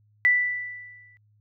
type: tone with exponential decay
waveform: sine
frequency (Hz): 1975.5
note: B6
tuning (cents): 0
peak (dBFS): -14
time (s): 0.25-1.17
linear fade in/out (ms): 0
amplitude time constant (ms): 200
effects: added 105 Hz sine -59 dBFS peak until 1.4 s